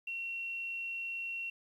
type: tone with quantisation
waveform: sine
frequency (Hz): 2729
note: F7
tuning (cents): -41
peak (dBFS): -36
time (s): 0.07-1.5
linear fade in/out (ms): 5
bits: 11
effects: none